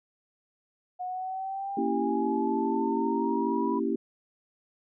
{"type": "linear sweep", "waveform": "sine", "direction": "up", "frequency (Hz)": [725, 987.8], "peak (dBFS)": -31, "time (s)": [0.99, 3.8], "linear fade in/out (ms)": 20}
{"type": "chord", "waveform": "sine", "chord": "A# diminished seventh", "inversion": "none", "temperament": "equal", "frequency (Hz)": [233.1, 277.2, 329.6, 392], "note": ["A#3", "C#4", "E4", "G4"], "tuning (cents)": [0, 0, 0, 0], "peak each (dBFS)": -31, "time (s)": [1.77, 3.96], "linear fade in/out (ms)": 5}
{"effects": []}